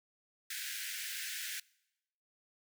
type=high-pass noise; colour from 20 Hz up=pink; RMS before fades=-41 dBFS; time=0.5-1.6 s; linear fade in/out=5 ms; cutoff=1500 Hz; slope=96 dB/octave; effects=noise-tail reverb RT60 0.9 s tail -24 dB re dry